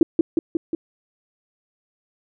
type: tone with echo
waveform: sine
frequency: 329.6 Hz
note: E4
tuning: in tune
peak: -8 dBFS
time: 0.01-0.03 s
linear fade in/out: 2 ms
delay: 180 ms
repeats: 4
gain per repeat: -3 dB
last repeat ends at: 0.75 s
effects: none